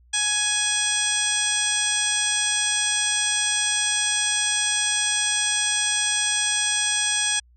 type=harmonic tone; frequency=835 Hz; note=G#5; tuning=9 cents sharp; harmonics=1 / 2 / 3 / 4 / 5 / 6 / 7 / 8 / 9 / 10; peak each=-36 / -29 / -31 / -26 / -37 / -34 / -28 / -37 / -35 / -25 dBFS; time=0.13-7.4 s; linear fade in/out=10 ms; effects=added 60 Hz sine -52 dBFS peak until 7.56 s